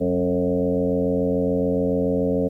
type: tone with frequency modulation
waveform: sine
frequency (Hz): 360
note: F#4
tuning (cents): -47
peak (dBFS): -18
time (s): 0-2.49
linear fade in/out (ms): 20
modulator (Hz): 87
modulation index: 2.5
effects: 10-bit